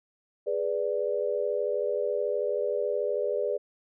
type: chord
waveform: sine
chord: G# diminished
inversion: none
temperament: equal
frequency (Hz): 415.3 / 493.9 / 587.3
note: G#4 / B4 / D5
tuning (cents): 0 / 0 / 0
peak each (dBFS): -30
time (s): 0.46-3.58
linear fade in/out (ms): 20
effects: none